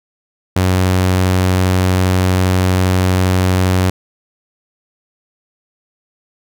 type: tone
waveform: sawtooth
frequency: 92.5 Hz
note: F#2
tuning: in tune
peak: -7 dBFS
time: 0.56-3.9 s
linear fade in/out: 5 ms
effects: none